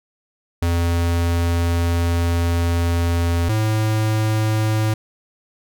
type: tone pair in turn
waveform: square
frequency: 85.3 / 108.81 Hz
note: F2 / A2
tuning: -40 / -19 cents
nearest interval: major third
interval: 421 cents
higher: second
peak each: -17 dBFS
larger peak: neither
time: 0.62-3.49 / 3.49-4.94 s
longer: first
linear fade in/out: 5 ms
effects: none